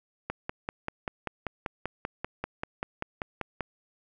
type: click train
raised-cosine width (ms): 0.5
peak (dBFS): -16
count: 18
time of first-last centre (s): 0.3-3.607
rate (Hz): 5.14
effects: none